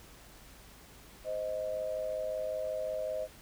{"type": "tone pair together", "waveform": "sine", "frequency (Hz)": [520, 625.4], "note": ["C5", "D#5"], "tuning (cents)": [-11, 9], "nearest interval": "minor third", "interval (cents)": 320, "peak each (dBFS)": [-37, -34], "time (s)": [1.24, 3.28], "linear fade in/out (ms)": 50, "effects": ["added 50 Hz sine -59 dBFS peak until 3.41 s", "pink hiss -55 dBFS RMS until 3.41 s"]}